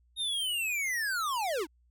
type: linear sweep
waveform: square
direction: down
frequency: 3736 to 277.2 Hz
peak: -30 dBFS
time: 0.16-1.67 s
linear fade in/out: 50 ms
effects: added 60 Hz sine -63 dBFS peak until 1.9 s